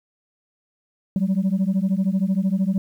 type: beating tone pair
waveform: sine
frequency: 185 / 198 Hz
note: F#3 / G3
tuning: 0 / +18 cents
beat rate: 13 Hz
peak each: -19 dBFS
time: 1.16-2.78 s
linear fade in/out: 2 ms
effects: tanh soft clip ceiling -15 dBFS + 9-bit